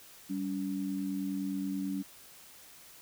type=tone pair together; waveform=sine; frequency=194.6 / 284 Hz; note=G3 / C#4; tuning=-12 / +42 cents; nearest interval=perfect fifth; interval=654 cents; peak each=-35 / -34 dBFS; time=0.29-2.03 s; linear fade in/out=20 ms; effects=white hiss -54 dBFS RMS until 3.01 s